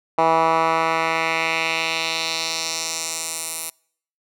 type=tone with band-pass filter sweep; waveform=10% pulse; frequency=162.9 Hz; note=E3; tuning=20 cents flat; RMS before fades=-22 dBFS; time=0.18-3.7 s; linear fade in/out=5 ms; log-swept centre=900 to 11000 Hz; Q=1.7; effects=noise-tail reverb RT60 0.6 s tail -26 dB re dry

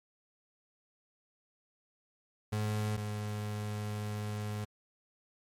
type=tone pair in turn; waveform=35% pulse; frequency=106.3 / 105.08 Hz; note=G#2 / G#2; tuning=+41 / +21 cents; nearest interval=unison; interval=20 cents; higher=first; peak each=-29 / -33 dBFS; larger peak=first; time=2.52-2.97 / 2.97-4.65 s; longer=second; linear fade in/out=10 ms; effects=MP3 64 kbps

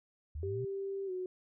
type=linear sweep; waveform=sine; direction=up; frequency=69.3 to 130.4 Hz; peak=-37 dBFS; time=0.35-0.65 s; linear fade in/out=5 ms
type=tone with pitch glide; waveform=sine; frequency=392 to 367.9 Hz; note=G4 to F#4; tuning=0 to -10 cents; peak=-35 dBFS; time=0.43-1.26 s; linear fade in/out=2 ms; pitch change=-110 cents; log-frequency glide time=1.06-1.11 s
effects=none

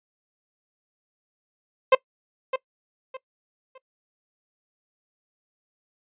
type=tone with echo; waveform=30% pulse; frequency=523 Hz; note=C5; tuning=1 cent flat; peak=-9 dBFS; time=1.92-1.95 s; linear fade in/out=5 ms; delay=610 ms; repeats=3; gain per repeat=-11 dB; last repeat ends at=3.78 s; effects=noise-tail reverb RT60 0.1 s tail -21 dB re dry + resampled to 8000 Hz

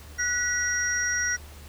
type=tone cluster; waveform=sine; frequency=1471 / 1940 / 5700 Hz; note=F#6 / B6 / F8; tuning=-11 / -31 / +34 cents; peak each=-28 dBFS; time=0.18-1.37 s; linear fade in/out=20 ms; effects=added 74 Hz sine -43 dBFS peak until 1.68 s + pink hiss -49 dBFS RMS until 1.68 s

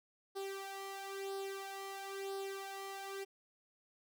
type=tone with flanger; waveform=sawtooth; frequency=391.1 Hz; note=G4; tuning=4 cents flat; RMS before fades=-44 dBFS; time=0.35-3.25 s; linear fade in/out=20 ms; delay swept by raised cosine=0.21 to 1.61 ms; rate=1 Hz; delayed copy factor=+0.7; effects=none

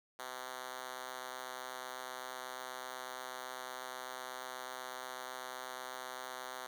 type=tone with high-pass filter; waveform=5% pulse; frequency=128.1 Hz; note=C3; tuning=36 cents flat; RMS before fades=-45 dBFS; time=0.19-6.67 s; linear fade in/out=5 ms; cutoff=560 Hz; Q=0.67; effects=none

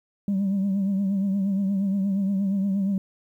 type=tone with vibrato; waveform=sine; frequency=196 Hz; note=G3; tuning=in tune; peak=-19 dBFS; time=0.28-2.98 s; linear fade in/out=2 ms; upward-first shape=triangle; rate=8.5 Hz; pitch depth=70 cents each way; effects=tanh soft clip ceiling -19 dBFS + 10-bit

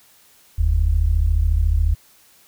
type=tone pair together; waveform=sine; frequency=43.65 / 77.78 Hz; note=F1 / D#2; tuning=0 / 0 cents; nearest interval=minor seventh; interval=1000 cents; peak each=-17 dBFS; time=0.58-1.95 s; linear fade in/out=10 ms; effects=white hiss -53 dBFS RMS until 2.47 s

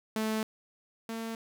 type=tone pair in turn; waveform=sawtooth; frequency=218.5 / 226.2 Hz; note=A3 / A3; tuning=-12 / +48 cents; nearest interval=minor second; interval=60 cents; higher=second; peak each=-25 / -31 dBFS; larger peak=first; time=0.16-0.43 / 1.09-1.35 s; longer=first; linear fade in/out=2 ms; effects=none

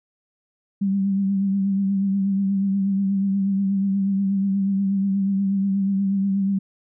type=tone with vibrato; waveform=sine; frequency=195.9 Hz; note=G3; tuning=1 cent flat; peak=-18 dBFS; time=0.81-6.59 s; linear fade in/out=10 ms; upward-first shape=triangle; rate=8.3 Hz; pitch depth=42 cents each way; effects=none

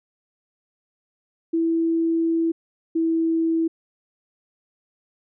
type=tone pair in turn; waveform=sine; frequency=329.6 / 327.1 Hz; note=E4 / E4; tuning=0 / -13 cents; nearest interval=unison; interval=13 cents; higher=first; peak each=-18 dBFS; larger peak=neither; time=1.53-2.52 / 2.95-3.68 s; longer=first; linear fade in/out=10 ms; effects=none

